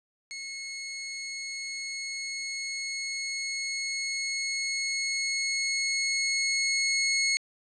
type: tone with level ramp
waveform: 20% pulse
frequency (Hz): 2177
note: C#7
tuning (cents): -32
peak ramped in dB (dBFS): -31 to -18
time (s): 0.31-7.37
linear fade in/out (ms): 0
effects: resampled to 22050 Hz + 10-bit